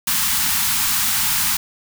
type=band-stop noise; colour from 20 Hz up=white; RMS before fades=-19 dBFS; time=0.07-1.57 s; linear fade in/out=5 ms; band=260 to 790 Hz; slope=96 dB/octave; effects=none